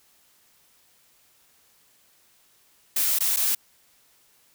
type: noise with dropouts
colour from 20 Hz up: blue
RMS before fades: -23 dBFS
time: 2.96-3.55 s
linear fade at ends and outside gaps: 5 ms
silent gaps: 3.188-3.205 / 3.363-3.369 s
effects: white hiss -61 dBFS RMS until 4.54 s